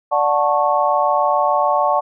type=chord; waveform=sine; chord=D major seventh; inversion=none; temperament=just; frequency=587.3 / 734.2 / 881 / 1101.2 Hz; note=D5 / F#5 / A5 / C#6; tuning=0 / -14 / +2 / -12 cents; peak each=-19 dBFS; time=0.11-2.01 s; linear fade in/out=20 ms; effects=none